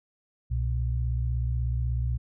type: tone pair together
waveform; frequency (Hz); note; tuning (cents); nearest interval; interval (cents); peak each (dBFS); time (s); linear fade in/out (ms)
sine; 63.62 / 120; C2 / B2; -48 / -49; major seventh; 1099; -26 / -29; 0.5-2.18; 20
effects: none